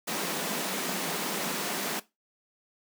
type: high-pass noise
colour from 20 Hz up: pink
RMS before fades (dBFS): -32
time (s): 0.07-2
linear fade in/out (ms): 10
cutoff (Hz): 160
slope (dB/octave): 96
effects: noise-tail reverb RT60 0.2 s tail -17 dB re dry